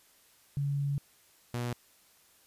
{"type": "tone pair in turn", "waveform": ["sine", "sawtooth"], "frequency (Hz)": [141.5, 120.97], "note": ["C#3", "B2"], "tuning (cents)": [36, -35], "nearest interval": "minor third", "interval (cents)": 271, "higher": "first", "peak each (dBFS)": -28, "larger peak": "neither", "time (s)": [[0.57, 0.98], [1.54, 1.73]], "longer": "first", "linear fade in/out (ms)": 0, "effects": ["white hiss -63 dBFS RMS until 2.46 s", "resampled to 32000 Hz"]}